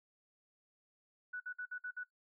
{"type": "tone bursts", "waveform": "sine", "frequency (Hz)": 1480, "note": "F#6", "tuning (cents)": 0, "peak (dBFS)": -39, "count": 6, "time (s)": [1.33, 2.038], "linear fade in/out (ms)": 10, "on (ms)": 73, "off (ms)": 54, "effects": ["noise-tail reverb RT60 0.1 s tail -17 dB re dry"]}